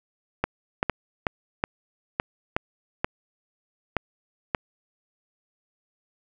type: clicks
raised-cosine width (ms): 0.5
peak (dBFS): -7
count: 10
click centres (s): 0.44 / 0.829 / 0.897 / 1.268 / 1.639 / 2.199 / 2.565 / 3.045 / 3.967 / 4.548
effects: none